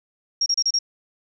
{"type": "tone bursts", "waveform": "sine", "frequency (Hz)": 5588, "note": "F8", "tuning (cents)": 0, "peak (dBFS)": -17, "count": 5, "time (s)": [0.41, 0.789], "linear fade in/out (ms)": 5, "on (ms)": 51, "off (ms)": 31, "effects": []}